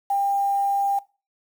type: tone with quantisation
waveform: sine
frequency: 797 Hz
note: G5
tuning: 28 cents sharp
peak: -19 dBFS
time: 0.1-0.99 s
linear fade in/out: 5 ms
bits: 7
effects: noise-tail reverb RT60 0.3 s tail -20 dB re dry